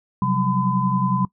sine tone cluster, 132.7 / 181.4 / 192.3 / 1012 Hz, C3 / F#3 / G3 / B5, +25 / -34 / -33 / +42 cents, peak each -23 dBFS, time 0.22-1.25 s, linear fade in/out 2 ms, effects noise-tail reverb RT60 0.1 s tail -21 dB re dry

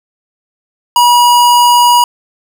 square tone, 966 Hz, B5, 39 cents flat, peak -5 dBFS, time 0.96-2.04 s, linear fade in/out 2 ms, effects none

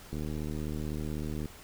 click train, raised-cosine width 3 ms, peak -24 dBFS, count 102, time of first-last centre 0.13-1.457 s, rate 76.1 Hz, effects pink hiss -51 dBFS RMS until 1.63 s

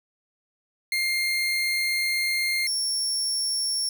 30% pulse tone pair in turn, 2116 / 5472 Hz, C7 / F8, +19 / -36 cents, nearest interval octave + major third, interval 1645 cents, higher second, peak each -20 dBFS, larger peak neither, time 0.92-2.67 / 2.67-3.89 s, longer first, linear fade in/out 2 ms, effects none

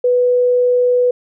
sine tone, 493.9 Hz, B4, in tune, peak -10 dBFS, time 0.04-1.11 s, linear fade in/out 5 ms, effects none

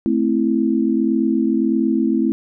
sine chord, A minor, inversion none, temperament equal, 220 / 261.6 / 329.6 Hz, A3 / C4 / E4, 0 / 0 / 0 cents, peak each -19 dBFS, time 0.06-2.32 s, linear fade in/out 0 ms, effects none

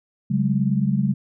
sine chord, C# suspended fourth, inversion none, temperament equal with one note detuned, 138.59 / 188.99 / 207.7 Hz, C#3 / F#3 / G#3, 0 / +37 / 0 cents, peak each -22 dBFS, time 0.3-1.14 s, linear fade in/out 10 ms, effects none

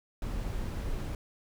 brown noise, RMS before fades -34 dBFS, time 0.22-1.15 s, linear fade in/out 2 ms, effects none

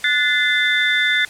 sine tone cluster, 1468 / 1743 / 2056 / 3549 Hz, F#6 / A6 / C7 / A7, -14 / -17 / -31 / +14 cents, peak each -22 / -19 / -19 / -21 dBFS, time 0.04-1.25 s, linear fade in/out 2 ms, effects white hiss -39 dBFS RMS until 1.29 s + low-pass 9000 Hz 12 dB/octave

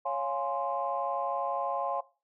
sine chord, Db major seventh, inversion none, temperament equal, 554.4 / 698.5 / 830.6 / 1046.5 Hz, Db5 / F5 / Ab5 / C6, 0 / 0 / 0 / 0 cents, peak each -34 dBFS, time 0.05-2.01 s, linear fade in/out 10 ms, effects noise-tail reverb RT60 0.3 s tail -17 dB re dry + tanh soft clip ceiling -18 dBFS

